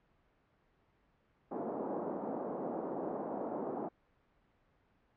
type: band-pass noise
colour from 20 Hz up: pink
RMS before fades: -39 dBFS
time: 1.51-3.89 s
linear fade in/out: 10 ms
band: 230 to 860 Hz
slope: 24 dB/octave
effects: pink hiss -72 dBFS RMS until 5.16 s + low-pass 2000 Hz 12 dB/octave